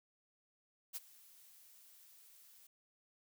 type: noise with ADSR envelope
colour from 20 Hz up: blue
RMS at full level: -41 dBFS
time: 0.93-2.67 s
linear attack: 31 ms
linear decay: 27 ms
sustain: -21 dB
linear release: 5 ms
effects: none